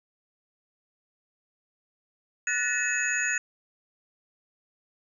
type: tone cluster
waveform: sine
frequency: 1476 / 1749 / 1886 / 2578 / 6760 Hz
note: F#6 / A6 / A#6 / E7 / G#8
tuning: -5 / -11 / +20 / -39 / +30 cents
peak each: -31 dBFS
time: 2.47-3.38 s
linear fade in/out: 2 ms
effects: none